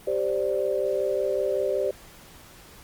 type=chord; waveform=sine; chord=G suspended fourth; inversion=none; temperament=just; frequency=392 / 522.7 / 588 Hz; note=G4 / C5 / D5; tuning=0 / -2 / +2 cents; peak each=-27 dBFS; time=0.07-1.91 s; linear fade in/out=5 ms; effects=pink hiss -49 dBFS RMS until 2.83 s + Opus 32 kbps